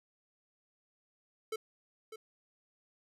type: tone with echo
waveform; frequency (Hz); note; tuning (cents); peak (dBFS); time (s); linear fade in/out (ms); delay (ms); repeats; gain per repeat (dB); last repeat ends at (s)
square; 440; A4; 0; -35; 1.52-1.56; 5; 600; 1; -10; 2.16
effects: resampled to 32000 Hz